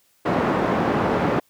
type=band-pass noise; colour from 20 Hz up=pink; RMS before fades=-21 dBFS; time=0.25-1.4 s; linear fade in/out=10 ms; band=180 to 1200 Hz; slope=12 dB/octave; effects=white hiss -62 dBFS RMS until 1.49 s